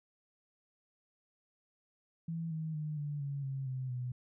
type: tone with pitch steps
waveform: sine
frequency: 165 / 158.55 / 152.36 / 146.41 / 140.68 / 135.19 / 129.91 / 124.83 Hz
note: E3 / D#3 / D#3 / D3 / C#3 / C#3 / C3 / B2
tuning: +2 / +33 / -36 / -5 / +26 / -43 / -12 / +19 cents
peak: -35 dBFS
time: 2.28-4.12 s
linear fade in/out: 5 ms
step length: 230 ms
effects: none